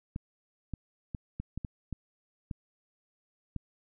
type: clicks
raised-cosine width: 5 ms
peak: -23 dBFS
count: 9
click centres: 0.161 / 0.737 / 1.148 / 1.4 / 1.576 / 1.648 / 1.927 / 2.512 / 3.563 s
effects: none